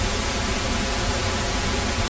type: noise with comb filter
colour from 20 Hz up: pink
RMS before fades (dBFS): -23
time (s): 0-2.08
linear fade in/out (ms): 0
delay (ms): 6.5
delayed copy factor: -0.95
effects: resampled to 16000 Hz